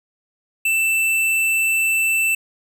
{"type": "tone with hard clipping", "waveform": "sine", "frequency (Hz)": 2661, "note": "E7", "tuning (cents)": 16, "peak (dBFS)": -17, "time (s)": [0.65, 2.35], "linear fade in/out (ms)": 5, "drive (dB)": 15, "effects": []}